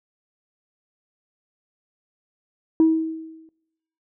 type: tone with exponential decay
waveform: sine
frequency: 321.4 Hz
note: E4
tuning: 44 cents flat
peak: -9 dBFS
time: 2.8-3.49 s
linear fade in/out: 1 ms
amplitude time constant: 150 ms
effects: noise-tail reverb RT60 0.8 s tail -20 dB re dry + tanh soft clip ceiling -9 dBFS